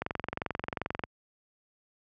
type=click train; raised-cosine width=0.5 ms; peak=-16 dBFS; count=24; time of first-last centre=0.02-1.038 s; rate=22.6 Hz; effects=high-pass 60 Hz 12 dB/octave

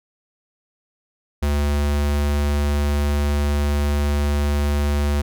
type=tone; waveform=square; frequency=72.6 Hz; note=D2; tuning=19 cents flat; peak=-18 dBFS; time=1.42-5.22 s; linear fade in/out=10 ms; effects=none

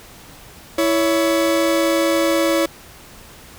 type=tone pair together; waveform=40% pulse; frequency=329.6 / 560.7 Hz; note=E4 / C#5; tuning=0 / +20 cents; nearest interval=major sixth; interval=920 cents; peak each=-17 dBFS; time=0.78-2.66 s; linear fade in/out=5 ms; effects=pink hiss -42 dBFS RMS until 3.58 s

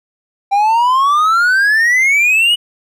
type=exponential sweep; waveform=triangle; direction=up; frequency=784 to 2960 Hz; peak=-7 dBFS; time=0.51-2.56 s; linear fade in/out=20 ms; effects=none

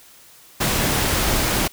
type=noise; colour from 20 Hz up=pink; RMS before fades=-20 dBFS; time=0.6-1.68 s; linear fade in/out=10 ms; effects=white hiss -48 dBFS RMS until 1.72 s

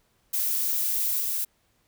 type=noise with level steps; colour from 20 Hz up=violet; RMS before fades=-26 / -28 dBFS; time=0.33-1.45 s; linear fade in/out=10 ms; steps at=1.2 s; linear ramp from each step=5 ms; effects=pink hiss -68 dBFS RMS until 1.87 s

